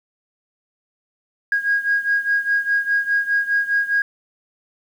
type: beating tone pair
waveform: sine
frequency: 1636 / 1640.9 Hz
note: G#6 / G#6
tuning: -26 / -21 cents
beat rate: 4.9 Hz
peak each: -18 / -21 dBFS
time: 1.52-4.02 s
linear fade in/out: 2 ms
effects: tanh soft clip ceiling -9 dBFS + 8-bit